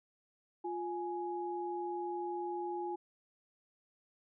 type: tone pair together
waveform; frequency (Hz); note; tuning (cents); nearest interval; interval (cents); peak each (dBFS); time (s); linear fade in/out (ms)
sine; 351.1 / 835; F4 / G#5; +9 / +9; octave + minor third; 1500; -38 / -39; 0.64-2.96; 10
effects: none